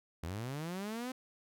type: linear sweep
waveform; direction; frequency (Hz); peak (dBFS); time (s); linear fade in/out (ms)
sawtooth; up; 76.1 to 261.6; -34; 0.23-1.12; 5
effects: none